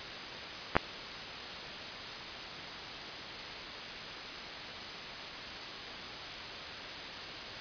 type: clicks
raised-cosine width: 0.5 ms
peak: -13 / -6 dBFS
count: 2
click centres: 0.754 / 0.766 s
effects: white hiss -41 dBFS RMS until 7.6 s + resampled to 11025 Hz